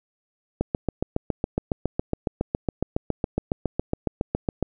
click train, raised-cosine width 2 ms, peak -9 dBFS, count 30, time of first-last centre 0.61-4.627 s, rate 7.22 Hz, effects none

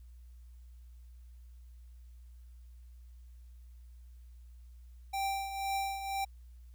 square tone with tremolo, 784 Hz, G5, in tune, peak -31 dBFS, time 5.13-6.25 s, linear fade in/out 10 ms, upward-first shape triangle, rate 2 Hz, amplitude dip 65%, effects added 60 Hz sine -50 dBFS peak until 6.74 s + white hiss -75 dBFS RMS until 6.74 s

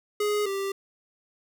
square tone pair in turn, 416.6 / 392.5 Hz, G#4 / G4, +5 / +2 cents, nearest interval minor second, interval 103 cents, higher first, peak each -24 / -28 dBFS, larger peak first, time 0.2-0.46 / 0.46-0.72 s, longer neither, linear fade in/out 5 ms, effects none

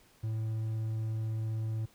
triangle tone, 110.5 Hz, A2, 8 cents sharp, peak -29 dBFS, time 0.23-1.86 s, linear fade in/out 10 ms, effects pink hiss -63 dBFS RMS until 1.94 s

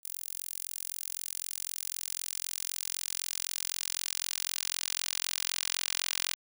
10% pulse tone with high-pass filter sweep, 43.93 Hz, F1, 11 cents sharp, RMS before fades -36 dBFS, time 0.03-6.35 s, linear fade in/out 20 ms, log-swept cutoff 11000 to 3300 Hz, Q 0.76, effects none

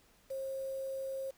sine tone with quantisation, 536 Hz, C5, 42 cents sharp, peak -36 dBFS, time 0.3-1.31 s, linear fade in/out 10 ms, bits 9, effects pink hiss -66 dBFS RMS until 1.37 s

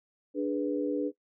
sine chord, G# diminished, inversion second, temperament equal, 293.7 / 415.3 / 493.9 Hz, D4 / G#4 / B4, 0 / 0 / 0 cents, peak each -29 / -34 / -33 dBFS, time 0.34-1.12 s, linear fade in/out 50 ms, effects noise-tail reverb RT60 0.1 s tail -19 dB re dry

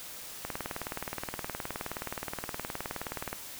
click train, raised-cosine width 0.5 ms, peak -19 dBFS, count 56, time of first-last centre 0.45-3.33 s, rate 19.1 Hz, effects white hiss -44 dBFS RMS until 3.59 s

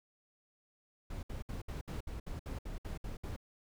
brown noise bursts, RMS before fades -41 dBFS, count 12, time 1.1-3.364 s, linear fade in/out 5 ms, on 130 ms, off 64 ms, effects none

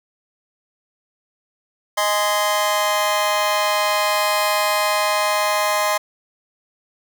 sawtooth chord, Ab major, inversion second, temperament just, 623 / 830.6 / 1038.3 Hz, Eb5 / Ab5 / C6, +2 / 0 / -14 cents, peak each -17 / -20 / -17 dBFS, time 1.97-5.98 s, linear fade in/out 10 ms, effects none

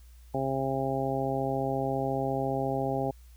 harmonic tone, 134.4 Hz, C3, 47 cents sharp, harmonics 1 / 2 / 3 / 4 / 5 / 6, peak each -34 / -34 / -34 / -34 / -34 / -34 dBFS, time 0.34-3.11 s, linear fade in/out 5 ms, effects added 60 Hz sine -49 dBFS peak until 3.36 s + white hiss -64 dBFS RMS until 3.36 s

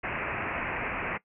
white low-pass noise, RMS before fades -33 dBFS, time 0.03-1.18 s, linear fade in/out 10 ms, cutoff 2600 Hz, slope 96 dB/octave, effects noise-tail reverb RT60 0.1 s tail -19 dB re dry

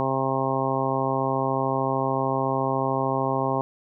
harmonic tone, 133.6 Hz, C3, 36 cents sharp, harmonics 1 / 2 / 3 / 4 / 5 / 6 / 7 / 8, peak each -30 / -30 / -30 / -30 / -30 / -30 / -30 / -30 dBFS, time 0-3.61 s, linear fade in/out 0 ms, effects none

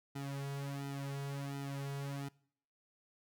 sawtooth tone with flanger, 139.5 Hz, C#3, 11 cents sharp, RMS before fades -41 dBFS, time 0.15-2.29 s, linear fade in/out 10 ms, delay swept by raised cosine 1.8 to 3.4 ms, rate 1.4 Hz, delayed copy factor -0.95, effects noise-tail reverb RT60 0.6 s tail -23 dB re dry

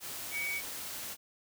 sine tone in noise, 2257 Hz, C#7, 31 cents sharp, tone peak -33 dBFS, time 0.31-0.62 s, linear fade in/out 50 ms, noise white, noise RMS -41 dBFS, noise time 0-1.17 s, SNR +5 dB, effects none

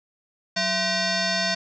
sine tone with frequency modulation, 1900 Hz, A#6, 33 cents sharp, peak -21 dBFS, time 0.56-1.55 s, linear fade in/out 10 ms, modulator 857 Hz, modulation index 4.3, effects none

